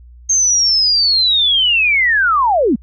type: linear sweep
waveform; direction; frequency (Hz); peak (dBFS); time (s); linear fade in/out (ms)
sine; down; 6420 to 191.9; -10; 0.29-2.76; 10
effects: added 60 Hz sine -37 dBFS peak until 2.82 s